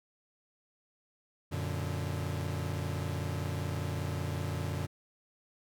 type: chord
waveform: 40% pulse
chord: Gb augmented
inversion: none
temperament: equal with one note detuned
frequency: 91.38 / 116.54 / 146.83 Hz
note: Gb2 / Bb2 / D3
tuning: -21 / 0 / 0 cents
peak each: -35 / -39 / -36 dBFS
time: 1.51-4.87 s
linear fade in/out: 20 ms
effects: none